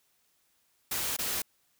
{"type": "noise with dropouts", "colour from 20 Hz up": "white", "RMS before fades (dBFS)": -32, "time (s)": [0.91, 1.42], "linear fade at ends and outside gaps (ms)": 5, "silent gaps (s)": [1.166, 1.187], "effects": ["white hiss -71 dBFS RMS until 1.79 s"]}